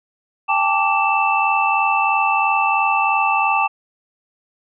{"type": "tone cluster", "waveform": "sine", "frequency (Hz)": [796, 879, 1166, 2656], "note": ["G5", "A5", "D6", "E7"], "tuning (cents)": [26, -2, -13, 12], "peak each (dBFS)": -20, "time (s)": [0.48, 3.68], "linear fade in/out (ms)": 20, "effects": []}